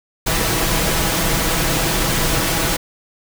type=noise with comb filter; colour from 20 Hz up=pink; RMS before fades=-18 dBFS; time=0.26-2.77 s; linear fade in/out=10 ms; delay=6.1 ms; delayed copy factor=+0.5; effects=none